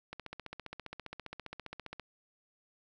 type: click train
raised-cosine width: 0.3 ms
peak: -26 dBFS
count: 29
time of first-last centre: 0.13-1.997 s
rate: 15 Hz
effects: none